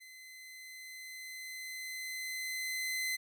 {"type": "tone with level ramp", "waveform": "sawtooth", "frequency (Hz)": 2045, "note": "C7", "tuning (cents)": -40, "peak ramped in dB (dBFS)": [-48, -29], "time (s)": [0, 3.17], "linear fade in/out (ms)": 20, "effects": []}